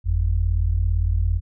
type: tone pair together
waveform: sine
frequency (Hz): 48.27 / 86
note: G1 / F2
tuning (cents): -26 / -26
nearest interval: minor seventh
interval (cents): 1000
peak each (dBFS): -20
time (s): 0.04-1.41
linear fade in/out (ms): 50
effects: none